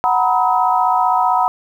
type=chord; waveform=sine; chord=B major seventh; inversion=second; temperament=equal with one note detuned; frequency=740 / 932.3 / 987.8 / 1274.3 Hz; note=F#5 / A#5 / B5 / D#6; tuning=0 / 0 / 0 / +41 cents; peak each=-16 / -19 / -17 / -20 dBFS; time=0.04-1.48 s; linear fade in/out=0 ms; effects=8-bit